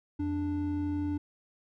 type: tone pair together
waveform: triangle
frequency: 87.32 / 293.7 Hz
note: F2 / D4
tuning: 0 / 0 cents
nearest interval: octave + major sixth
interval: 2100 cents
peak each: -33 / -28 dBFS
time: 0.19-1.18 s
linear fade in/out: 10 ms
effects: none